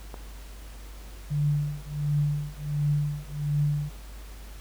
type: click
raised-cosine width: 1 ms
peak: -24 dBFS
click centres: 0.142 s
type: tone with tremolo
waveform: sine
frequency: 146.83 Hz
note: D3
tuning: in tune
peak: -20 dBFS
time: 1.3-3.9 s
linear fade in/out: 20 ms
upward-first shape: triangle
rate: 1.4 Hz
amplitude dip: 100%
effects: added 50 Hz sine -40 dBFS peak until 4.6 s + pink hiss -50 dBFS RMS until 4.6 s